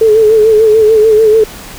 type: tone with vibrato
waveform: sine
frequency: 435.7 Hz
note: A4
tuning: 17 cents flat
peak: -3 dBFS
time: 0.01-1.44 s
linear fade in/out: 5 ms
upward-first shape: sine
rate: 6.8 Hz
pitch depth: 54 cents each way
effects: pink hiss -29 dBFS RMS until 1.78 s